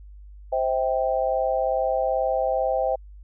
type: chord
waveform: sine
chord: C major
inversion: none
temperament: equal with one note detuned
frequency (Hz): 523.3 / 645.7 / 784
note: C5 / E5 / G5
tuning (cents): 0 / -36 / 0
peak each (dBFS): -24 / -25 / -26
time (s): 0.52-2.96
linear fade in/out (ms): 10
effects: added 50 Hz sine -41 dBFS peak until 3.23 s